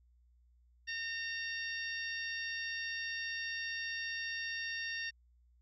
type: harmonic tone with a mistuned harmonic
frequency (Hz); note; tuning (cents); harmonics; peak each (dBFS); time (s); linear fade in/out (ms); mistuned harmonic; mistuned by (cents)
915; A#5; -32; 2 / 3 / 4 / 5 / 6; -39 / -44 / -48 / -49 / -46; 0.87-5.11; 20; 6; +27
effects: added 60 Hz sine -64 dBFS peak until 5.61 s